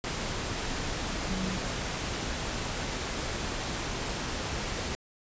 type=tone in noise; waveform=sine; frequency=187.9 Hz; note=F#3; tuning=27 cents sharp; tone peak=-32 dBFS; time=1.3-1.57 s; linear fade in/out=0 ms; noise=pink; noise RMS=-33 dBFS; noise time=0.04-4.95 s; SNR=-2 dB; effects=resampled to 16000 Hz